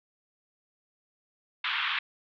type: band-pass noise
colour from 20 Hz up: white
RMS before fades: -30 dBFS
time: 1.64-1.99 s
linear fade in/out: 5 ms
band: 1000 to 3500 Hz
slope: 48 dB/octave
effects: none